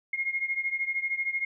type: beating tone pair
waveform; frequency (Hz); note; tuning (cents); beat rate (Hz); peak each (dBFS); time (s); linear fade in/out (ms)
sine; 2142 / 2155; C7 / C#7; +40 / -49; 13; -29 / -32; 0.13-1.45; 5
effects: none